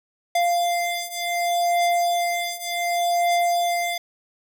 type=beating tone pair; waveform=square; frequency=695 / 695.67 Hz; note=F5 / F5; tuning=-9 / -7 cents; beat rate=0.67 Hz; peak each=-25 / -23 dBFS; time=0.35-3.98 s; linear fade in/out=5 ms; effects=none